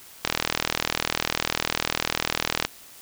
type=click train; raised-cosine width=0.2 ms; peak=-3 dBFS; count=97; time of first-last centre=0.25-2.65 s; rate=40 Hz; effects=white hiss -47 dBFS RMS until 3.01 s